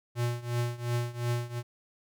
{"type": "tone with tremolo", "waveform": "square", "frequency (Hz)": 120, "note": "B2", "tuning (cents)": -49, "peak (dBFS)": -26, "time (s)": [0.15, 1.63], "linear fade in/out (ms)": 50, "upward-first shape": "triangle", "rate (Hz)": 2.8, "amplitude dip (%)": 90, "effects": []}